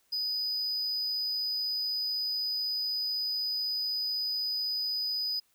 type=tone; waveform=triangle; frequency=4978 Hz; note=D#8; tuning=in tune; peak=-28 dBFS; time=0.12-5.4 s; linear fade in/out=10 ms; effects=white hiss -70 dBFS RMS until 5.54 s